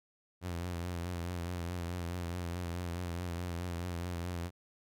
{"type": "tone with vibrato", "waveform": "sawtooth", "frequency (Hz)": 87.31, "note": "F2", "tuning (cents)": 0, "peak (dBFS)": -32, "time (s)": [0.41, 4.51], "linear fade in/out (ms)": 50, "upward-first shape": "triangle", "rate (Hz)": 4.7, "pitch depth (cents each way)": 65, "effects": []}